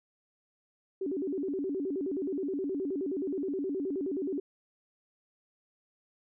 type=tone with vibrato; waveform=sine; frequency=329.6 Hz; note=E4; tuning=in tune; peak=-30 dBFS; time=1.01-4.4 s; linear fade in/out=5 ms; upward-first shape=square; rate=9.5 Hz; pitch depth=260 cents each way; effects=none